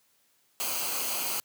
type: noise with comb filter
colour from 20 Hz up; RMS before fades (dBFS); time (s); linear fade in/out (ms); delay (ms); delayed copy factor
white; -31; 0.6-1.4; 0; 0.55; -0.65
effects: white hiss -68 dBFS RMS until 1.44 s + high-pass 100 Hz 12 dB/octave